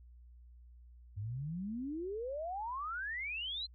sine exponential sweep, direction up, 95.2 to 4186 Hz, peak -37 dBFS, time 1.16-3.67 s, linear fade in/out 20 ms, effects added 60 Hz sine -54 dBFS peak until 3.74 s

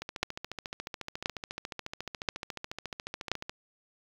two click trains, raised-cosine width 0.2 ms, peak -19 / -9 dBFS, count 50 / 4, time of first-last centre 0.02-3.495 / 0.23-3.316 s, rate 14.1 / 0.972 Hz, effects low-pass 6000 Hz 12 dB/octave + 7-bit

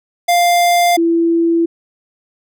square / sine tone pair in turn, 698.5 / 334.5 Hz, F5 / E4, 0 / +25 cents, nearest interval octave + minor second, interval 1275 cents, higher first, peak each -10 dBFS, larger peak neither, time 0.28-0.97 / 0.97-1.66 s, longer neither, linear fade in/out 10 ms, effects none

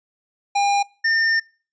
square tone pair in turn, 806 / 1809.4 Hz, G5 / A6, +48 / +48 cents, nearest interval octave + major second, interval 1400 cents, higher second, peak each -17 dBFS, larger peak neither, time 0.55-0.83 / 1.04-1.4 s, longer second, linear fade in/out 10 ms, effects noise-tail reverb RT60 0.4 s tail -25 dB re dry + resampled to 16000 Hz

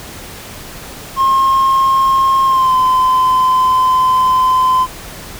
triangle tone with pitch glide, 1071 to 1026.2 Hz, C6 to C6, +40 to -34 cents, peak -6 dBFS, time 1.16-4.87 s, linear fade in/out 50 ms, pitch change -74 cents, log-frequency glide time 2.45-2.76 s, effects tanh soft clip ceiling -3 dBFS + pink hiss -31 dBFS RMS until 5.39 s

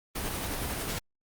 pink noise with tremolo, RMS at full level -32 dBFS, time 0.15-0.99 s, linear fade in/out 10 ms, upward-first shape sine, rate 11 Hz, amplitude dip 25%, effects Opus 32 kbps

